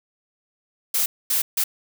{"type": "noise bursts at uneven times", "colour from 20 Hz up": "blue", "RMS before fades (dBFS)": -21, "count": 3, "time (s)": [[0.94, 1.06], [1.3, 1.42], [1.57, 1.64]], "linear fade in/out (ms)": 5, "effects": []}